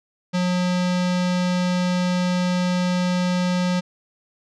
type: tone with low-pass filter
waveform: square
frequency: 180 Hz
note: F#3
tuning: 47 cents flat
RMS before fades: -21 dBFS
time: 0.33-3.81 s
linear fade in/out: 20 ms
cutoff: 5300 Hz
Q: 1.5
effects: none